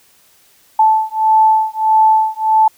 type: beating tone pair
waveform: sine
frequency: 874 / 875.6 Hz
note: A5 / A5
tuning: -12 / -9 cents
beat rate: 1.6 Hz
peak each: -12 dBFS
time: 0.79-2.68 s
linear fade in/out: 5 ms
effects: white hiss -51 dBFS RMS until 2.77 s